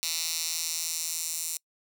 10% pulse tone with high-pass filter sweep, 163.3 Hz, E3, 16 cents flat, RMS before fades -32 dBFS, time 0.03-1.57 s, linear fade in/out 0 ms, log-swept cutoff 4500 to 7500 Hz, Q 1.5, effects noise-tail reverb RT60 0.1 s tail -25 dB re dry

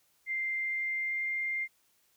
sine tone with pitch glide, 2093 to 2106 Hz, C7 to C7, 0 to +11 cents, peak -30 dBFS, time 0.26-1.68 s, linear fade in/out 50 ms, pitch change +11 cents, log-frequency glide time 0.56-1.33 s, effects white hiss -70 dBFS RMS until 2.16 s

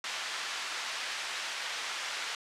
pink band-pass noise, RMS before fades -37 dBFS, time 0.04-2.35 s, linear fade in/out 2 ms, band 1300 to 5600 Hz, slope 12 dB/octave, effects low-pass 10000 Hz 12 dB/octave

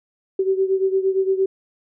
sine beating tone pair, 381 / 389.7 Hz, G4 / G4, -49 / -10 cents, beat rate 8.7 Hz, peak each -18 / -22 dBFS, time 0.39-1.46 s, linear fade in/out 5 ms, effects none

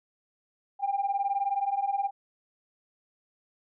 sine beating tone pair, 784 / 803 Hz, G5 / G5, 0 / +41 cents, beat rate 19 Hz, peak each -29 / -27 dBFS, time 0.79-2.11 s, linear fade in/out 50 ms, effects tanh soft clip ceiling -19 dBFS

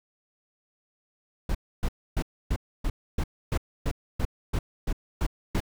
brown noise bursts, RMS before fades -25 dBFS, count 13, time 1.49-5.604 s, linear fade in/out 5 ms, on 58 ms, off 280 ms, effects none

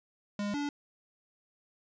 square tone pair in turn, 204.5 / 288.7 Hz, G#3 / D4, -26 / -30 cents, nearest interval tritone, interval 596 cents, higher second, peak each -32 / -32 dBFS, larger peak neither, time 0.39-0.54 / 0.54-0.69 s, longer neither, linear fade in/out 2 ms, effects resampled to 16000 Hz + 11-bit

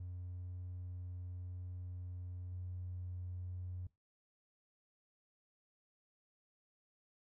triangle tone with level steps, 90.1 Hz, F#2, 45 cents flat, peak -40 / -38 dBFS, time 0-3.87 s, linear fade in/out 5 ms, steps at 2.52 s, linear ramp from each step 2 ms, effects noise-tail reverb RT60 0.2 s tail -22 dB re dry + tanh soft clip ceiling -38 dBFS

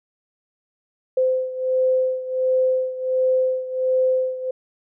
sine beating tone pair, 515 / 516.4 Hz, C5 / C5, -28 / -23 cents, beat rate 1.4 Hz, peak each -19 / -23 dBFS, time 1.17-4.51 s, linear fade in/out 5 ms, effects none

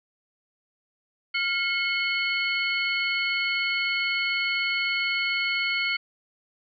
sine tone cluster, 1402 / 2178 / 3051 / 4386 Hz, F6 / C#7 / G7 / C#8, +6 / -31 / -48 / -19 cents, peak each -32 / -25 / -32 / -32 dBFS, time 1.34-5.97 s, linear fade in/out 10 ms, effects none

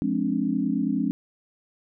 sine chord, D half-diminished seventh, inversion first, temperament just, 176.2 / 211.4 / 264.3 / 293.7 Hz, F3 / Ab3 / C4 / D4, +16 / +31 / +18 / 0 cents, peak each -30 / -27 / -26 / -28 dBFS, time 0.02-1.11 s, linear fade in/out 0 ms, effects none

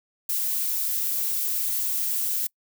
violet noise, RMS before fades -26 dBFS, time 0.29-2.47 s, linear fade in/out 5 ms, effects noise-tail reverb RT60 0.1 s tail -26 dB re dry

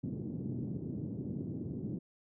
pink band-pass noise, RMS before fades -39 dBFS, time 0.03-1.99 s, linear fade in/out 10 ms, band 110 to 330 Hz, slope 24 dB/octave, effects none

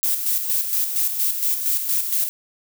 violet noise with tremolo, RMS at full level -20 dBFS, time 0.03-2.29 s, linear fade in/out 0 ms, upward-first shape square, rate 4.3 Hz, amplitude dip 50%, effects none

